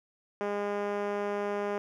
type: tone with band-pass filter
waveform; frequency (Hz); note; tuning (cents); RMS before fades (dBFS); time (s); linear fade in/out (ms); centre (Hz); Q
5% pulse; 204.1; G#3; -30; -32; 0.41-1.78; 0; 410; 1.3
effects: none